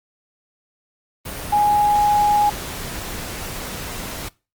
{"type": "tone in noise", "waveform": "sine", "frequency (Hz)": 830.6, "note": "G#5", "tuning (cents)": 0, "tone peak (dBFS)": -13, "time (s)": [1.52, 2.5], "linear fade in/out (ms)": 10, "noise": "pink", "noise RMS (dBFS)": -30, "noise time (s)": [1.25, 4.29], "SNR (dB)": 14, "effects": ["noise-tail reverb RT60 0.3 s tail -22 dB re dry", "Opus 32 kbps"]}